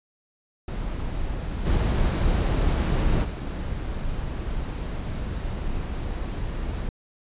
brown noise with level steps, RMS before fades -29 / -21 / -29 dBFS, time 0.68-6.89 s, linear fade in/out 2 ms, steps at 1.65 / 3.23 s, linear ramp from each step 20 ms, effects resampled to 8000 Hz

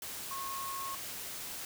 sine tone in noise, 1088 Hz, C#6, 33 cents flat, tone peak -38 dBFS, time 0.31-0.95 s, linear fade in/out 2 ms, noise white, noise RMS -42 dBFS, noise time 0.02-1.65 s, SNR +1 dB, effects none

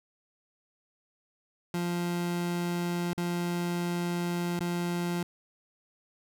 30% pulse tone with dropouts, 174.2 Hz, F3, 4 cents flat, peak -26 dBFS, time 1.74-5.23 s, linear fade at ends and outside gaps 2 ms, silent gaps 3.132-3.177 / 4.593-4.606 s, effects none

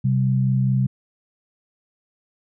sine tone pair together, 130 / 194.78 Hz, C3 / G3, -11 / -11 cents, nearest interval perfect fifth, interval 700 cents, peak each -17 / -23 dBFS, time 0.04-0.87 s, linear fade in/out 10 ms, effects none

